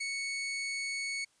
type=tone; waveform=sawtooth; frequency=2217 Hz; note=C#7; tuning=in tune; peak=-30 dBFS; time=0-1.25 s; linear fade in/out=10 ms; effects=white hiss -69 dBFS RMS until 1.4 s + resampled to 22050 Hz